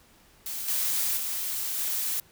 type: noise with level steps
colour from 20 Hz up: blue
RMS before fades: -34 / -27 / -31 / -29 dBFS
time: 0.46-2.2 s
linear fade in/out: 2 ms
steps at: 0.68 / 1.17 / 1.78 s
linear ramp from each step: 2 ms
effects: pink hiss -58 dBFS RMS until 2.31 s